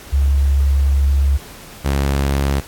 sine / sawtooth tone pair in turn, 69.3 / 69.3 Hz, C#2 / C#2, 0 / 0 cents, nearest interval unison, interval 0 cents, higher neither, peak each -11 / -11 dBFS, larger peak neither, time 0.12-1.38 / 1.84-2.61 s, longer first, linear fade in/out 20 ms, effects pink hiss -38 dBFS RMS until 2.67 s + AAC 64 kbps

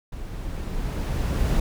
brown noise with level ramp, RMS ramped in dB -35 to -20 dBFS, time 0.12-1.6 s, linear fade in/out 5 ms, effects none

